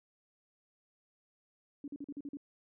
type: tone bursts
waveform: sine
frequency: 284.7 Hz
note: C#4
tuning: 46 cents sharp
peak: -39 dBFS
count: 7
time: 1.84-2.371 s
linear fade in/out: 2 ms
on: 39 ms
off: 43 ms
effects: none